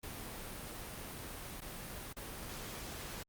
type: noise with dropouts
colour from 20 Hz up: pink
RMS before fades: -45 dBFS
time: 0.03-3.23 s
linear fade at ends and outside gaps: 5 ms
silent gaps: 1.606-1.617 / 2.13-2.166 s
effects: Opus 32 kbps